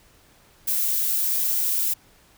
violet noise, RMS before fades -23 dBFS, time 0.67-1.94 s, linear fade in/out 10 ms, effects pink hiss -56 dBFS RMS until 2.37 s

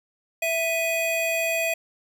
square tone pair together, 660 / 2494 Hz, E5 / D#7, +2 / +3 cents, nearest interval octave + major seventh, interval 2301 cents, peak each -26 dBFS, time 0.42-1.74 s, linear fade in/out 5 ms, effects none

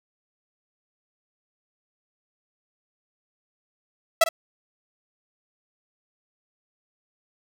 sawtooth tone with echo, 658 Hz, E5, 3 cents flat, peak -9 dBFS, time 4.21-4.24 s, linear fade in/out 5 ms, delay 50 ms, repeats 1, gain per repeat -13 dB, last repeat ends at 4.29 s, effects none

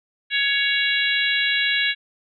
harmonic tone, 558 Hz, C#5, 11 cents sharp, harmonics 3 / 4 / 5 / 6 / 7, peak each -23 / -24 / -25 / -26 / -26 dBFS, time 0.3-1.95 s, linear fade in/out 50 ms, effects none

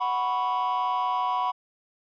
triangle chord, F# suspended fourth, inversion none, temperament equal, 740 / 987.8 / 1108.7 Hz, F#5 / B5 / C#6, 0 / 0 / 0 cents, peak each -26 / -23 / -27 dBFS, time 0-1.52 s, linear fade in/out 20 ms, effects tanh soft clip ceiling -18 dBFS + resampled to 11025 Hz

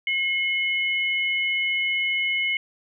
sine tone pair together, 2159 / 2984 Hz, C#7 / F#7, -46 / +14 cents, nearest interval tritone, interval 560 cents, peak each -22 / -28 dBFS, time 0.07-2.57 s, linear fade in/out 2 ms, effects none

